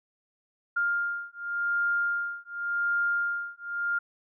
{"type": "beating tone pair", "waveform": "sine", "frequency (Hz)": [1403, 1403.89], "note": ["F6", "F6"], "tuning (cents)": [8, 9], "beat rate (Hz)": 0.89, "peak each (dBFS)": -29, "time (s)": [0.76, 3.99], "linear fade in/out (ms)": 10, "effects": []}